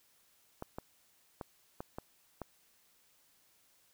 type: clicks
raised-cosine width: 1 ms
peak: -26 dBFS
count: 6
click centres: 0.624 / 0.785 / 1.412 / 1.805 / 1.985 / 2.417 s
effects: white hiss -69 dBFS RMS until 3.93 s